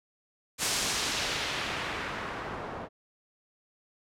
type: noise with low-pass filter sweep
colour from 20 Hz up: white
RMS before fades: -33 dBFS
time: 0.58-2.89 s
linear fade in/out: 50 ms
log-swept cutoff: 8900 to 790 Hz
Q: 0.93
effects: none